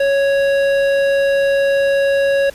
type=tone with hard clipping; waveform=sine; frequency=554.4 Hz; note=C#5; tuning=in tune; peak=-14 dBFS; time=0-2.5 s; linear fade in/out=5 ms; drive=12 dB; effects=pink hiss -41 dBFS RMS until 2.54 s + resampled to 32000 Hz